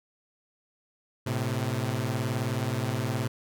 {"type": "beating tone pair", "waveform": "sawtooth", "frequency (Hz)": [110, 129], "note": ["A2", "C3"], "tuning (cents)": [0, -24], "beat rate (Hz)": 19, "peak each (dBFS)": -26, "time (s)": [1.26, 3.28], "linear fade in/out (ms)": 10, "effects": []}